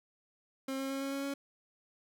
30% pulse tone with pitch steps, 267.3 / 269.5 / 271.7 / 273.9 / 276.1 / 278.3 Hz, C4 / C#4 / C#4 / C#4 / C#4 / C#4, +37 / -49 / -35 / -21 / -7 / +7 cents, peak -32 dBFS, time 0.68-1.34 s, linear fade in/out 5 ms, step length 110 ms, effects none

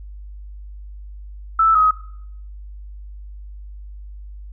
sine tone pair in turn, 1318.5 / 1264.8 Hz, E6 / D#6, 0 / +28 cents, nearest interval minor second, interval 72 cents, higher first, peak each -11 dBFS, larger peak neither, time 1.59-1.75 / 1.75-1.91 s, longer neither, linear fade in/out 5 ms, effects noise-tail reverb RT60 0.7 s tail -18 dB re dry + added 50 Hz sine -33 dBFS peak until 4.52 s

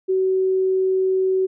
sine tone, 377.3 Hz, F#4, 34 cents sharp, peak -16 dBFS, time 0.08-1.47 s, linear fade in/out 20 ms, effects none

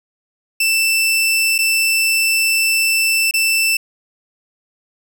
sawtooth tone with dropouts, 2663 Hz, E7, 17 cents sharp, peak -10 dBFS, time 0.6-3.77 s, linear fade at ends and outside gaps 5 ms, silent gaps 1.581-1.587 / 3.311-3.338 s, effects none

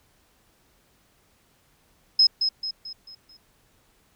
sine tone with echo, 5130 Hz, E8, 48 cents flat, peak -13 dBFS, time 2.19-2.27 s, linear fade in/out 5 ms, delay 220 ms, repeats 5, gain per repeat -7 dB, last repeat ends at 3.37 s, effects pink hiss -63 dBFS RMS until 4.15 s

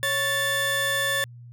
30% pulse tone pair together, 554.4 / 1756.8 Hz, C#5 / A6, 0 / -3 cents, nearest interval octave + minor sixth, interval 1997 cents, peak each -26 / -21 dBFS, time 0.03-1.24 s, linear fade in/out 0 ms, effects added 120 Hz sine -41 dBFS peak until 1.52 s

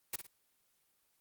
white noise with echo, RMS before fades -36 dBFS, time 0.13-0.16 s, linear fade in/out 5 ms, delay 55 ms, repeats 2, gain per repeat -9 dB, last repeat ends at 0.27 s, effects white hiss -75 dBFS RMS until 1.2 s + Opus 24 kbps

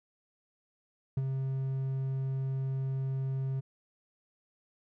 triangle tone with ADSR envelope, 133.6 Hz, C3, 36 cents sharp, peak -23 dBFS, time 1.17-3.61 s, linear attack 4 ms, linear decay 33 ms, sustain -5 dB, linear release 19 ms, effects none

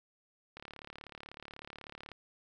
click train, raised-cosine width 0.3 ms, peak -30 dBFS, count 57, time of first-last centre 0.57-2.117 s, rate 36.2 Hz, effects none

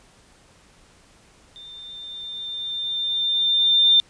sine tone with level ramp, 3596 Hz, A7, 37 cents sharp, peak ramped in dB -39 to -11 dBFS, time 1.56-4 s, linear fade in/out 0 ms, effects pink hiss -54 dBFS RMS until 4.09 s + resampled to 22050 Hz

